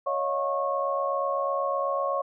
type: tone cluster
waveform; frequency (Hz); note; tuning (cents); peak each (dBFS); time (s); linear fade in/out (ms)
sine; 557 / 625 / 708 / 1094; C#5 / D#5 / F5 / C#6; +8 / +8 / +23 / -23; -28 / -34 / -34 / -28; 0.06-2.22; 10
effects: none